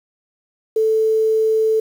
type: tone with quantisation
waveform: sine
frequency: 440 Hz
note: A4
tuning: in tune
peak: -13 dBFS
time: 0.76-1.8 s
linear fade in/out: 5 ms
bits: 7
effects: none